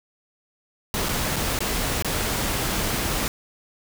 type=noise with dropouts; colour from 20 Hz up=pink; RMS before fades=-25 dBFS; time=0.94-3.28 s; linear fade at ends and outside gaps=1 ms; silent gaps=1.087-1.091 / 1.36-1.364 / 1.59-1.605 / 2.024-2.046 s; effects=none